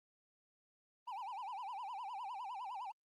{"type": "tone with vibrato", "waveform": "triangle", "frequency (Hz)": 880, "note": "A5", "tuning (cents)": 0, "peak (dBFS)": -40, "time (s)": [1.07, 2.92], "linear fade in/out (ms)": 10, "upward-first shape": "sine", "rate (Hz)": 9.8, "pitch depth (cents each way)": 240, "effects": ["Opus 24 kbps"]}